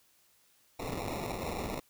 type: noise with sample-and-hold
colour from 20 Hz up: white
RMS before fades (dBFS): -37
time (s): 0.79-1.8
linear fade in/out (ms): 10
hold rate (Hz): 1575
effects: white hiss -67 dBFS RMS until 1.89 s